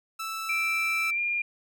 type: tone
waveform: sawtooth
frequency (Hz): 1318.5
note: E6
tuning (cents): 0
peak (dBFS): -28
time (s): 0.19-1.11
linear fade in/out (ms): 10
type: tone with pitch glide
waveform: sine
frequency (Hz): 2349 to 2407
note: D7 to D7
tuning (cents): 0 to +42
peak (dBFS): -25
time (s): 0.49-1.42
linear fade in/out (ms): 5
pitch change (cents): +42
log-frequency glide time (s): 1.14-1.19
effects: none